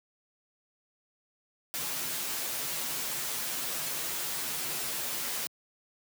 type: noise with comb filter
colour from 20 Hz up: white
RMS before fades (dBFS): -34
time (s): 1.74-5.47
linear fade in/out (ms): 0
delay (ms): 10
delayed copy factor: -0.7
effects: high-pass 100 Hz 12 dB/octave